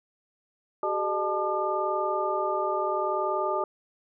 sine tone cluster, 380.3 / 420.9 / 608 / 874 / 1204 Hz, F#4 / G#4 / D#5 / A5 / D6, +48 / +23 / -40 / -12 / +43 cents, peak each -31 / -36 / -30 / -31 / -30 dBFS, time 0.83-3.64 s, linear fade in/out 2 ms, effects none

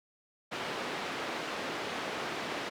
pink band-pass noise, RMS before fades -37 dBFS, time 0.51-2.7 s, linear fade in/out 20 ms, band 300 to 3400 Hz, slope 12 dB/octave, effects none

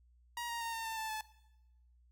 sawtooth tone with pitch steps, 950 / 935.8 / 921.9 / 908.1 / 894.6 / 881.3 / 868.1 Hz, A#5 / A#5 / A#5 / A#5 / A5 / A5 / A5, +33 / +6 / -19 / -46 / +28 / +3 / -24 cents, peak -34 dBFS, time 0.37-1.21 s, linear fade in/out 2 ms, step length 120 ms, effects noise-tail reverb RT60 0.9 s tail -18 dB re dry + added 60 Hz sine -63 dBFS peak until 2.11 s

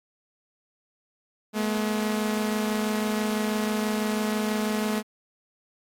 sawtooth tone pair together, 213.3 / 239.4 Hz, G#3 / A#3, +46 / +46 cents, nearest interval major second, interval 200 cents, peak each -21 / -28 dBFS, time 1.53-5.03 s, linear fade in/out 50 ms, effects AAC 64 kbps

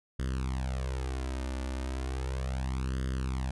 sawtooth tone with flanger, 65 Hz, C2, 11 cents flat, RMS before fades -33 dBFS, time 0.19-3.51 s, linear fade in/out 5 ms, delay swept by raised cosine 0.61 to 3.41 ms, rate 0.35 Hz, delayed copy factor +0.95, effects resampled to 24000 Hz

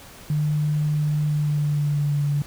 sine tone with pitch glide, 150.2 to 144.41 Hz, D3 to D3, +39 to -29 cents, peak -19 dBFS, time 0.3-2.42 s, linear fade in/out 2 ms, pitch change -68 cents, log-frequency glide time 1.2-2.24 s, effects pink hiss -44 dBFS RMS until 2.46 s

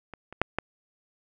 clicks, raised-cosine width 0.5 ms, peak -25 / -27 / -6 / -11 dBFS, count 4, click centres 0.137 / 0.326 / 0.416 / 0.586 s, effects none

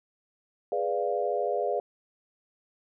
sine chord, G# diminished seventh, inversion none, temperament equal, 415.3 / 493.9 / 587.3 / 698.5 Hz, G#4 / B4 / D5 / F5, 0 / 0 / 0 / 0 cents, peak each -31 dBFS, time 0.72-1.8 s, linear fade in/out 2 ms, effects none

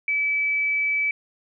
sine tone, 2300 Hz, D7, 37 cents flat, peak -20 dBFS, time 0.08-1.11 s, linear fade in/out 2 ms, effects none

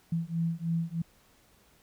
sine beating tone pair, 164.81 / 168.01 Hz, E3 / E3, 0 / +33 cents, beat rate 3.2 Hz, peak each -31 dBFS, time 0.12-1.02 s, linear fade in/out 5 ms, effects pink hiss -63 dBFS RMS until 1.82 s

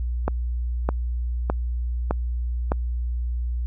click train, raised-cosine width 1 ms, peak -8 dBFS, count 5, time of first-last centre 0.28-2.719 s, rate 1.64 Hz, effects added 60 Hz sine -23 dBFS peak until 3.66 s

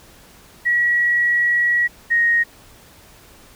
sine tone pair in turn, 1921 / 1870.6 Hz, B6 / A#6, -48 / +6 cents, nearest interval unison, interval 46 cents, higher first, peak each -14 / -13 dBFS, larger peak second, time 0.65-1.88 / 2.1-2.44 s, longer first, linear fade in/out 20 ms, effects pink hiss -47 dBFS RMS until 3.55 s

